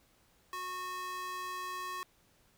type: tone with high-pass filter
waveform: square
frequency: 365.8 Hz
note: F#4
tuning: 20 cents flat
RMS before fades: -40 dBFS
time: 0.53-2.03 s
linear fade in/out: 0 ms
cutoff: 1000 Hz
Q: 1.9
effects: pink hiss -68 dBFS RMS until 2.57 s